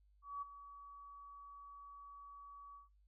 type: tone with ADSR envelope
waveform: sine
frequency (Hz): 1137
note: C#6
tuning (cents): +44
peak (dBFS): -39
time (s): 0.22-2.89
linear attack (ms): 200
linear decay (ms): 15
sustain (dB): -13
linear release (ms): 140
effects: noise-tail reverb RT60 0.2 s tail -19 dB re dry + added 50 Hz sine -67 dBFS peak until 3.07 s